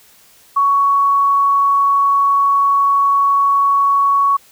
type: tone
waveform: sine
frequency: 1117 Hz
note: C#6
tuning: 13 cents sharp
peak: -10 dBFS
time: 0.56-4.37 s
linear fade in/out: 10 ms
effects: white hiss -48 dBFS RMS until 4.51 s